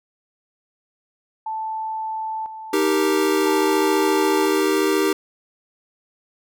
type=tone with tremolo; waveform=sine; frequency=879 Hz; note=A5; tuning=2 cents flat; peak=-24 dBFS; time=1.46-4.61 s; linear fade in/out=5 ms; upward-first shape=square; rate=0.5 Hz; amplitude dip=60%
type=chord; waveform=square; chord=Eb major; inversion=none; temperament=equal; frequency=311.1 / 392 / 466.2 Hz; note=Eb4 / G4 / Bb4; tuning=0 / 0 / 0 cents; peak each=-22 / -20 / -26 dBFS; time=2.73-5.13 s; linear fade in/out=5 ms
effects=none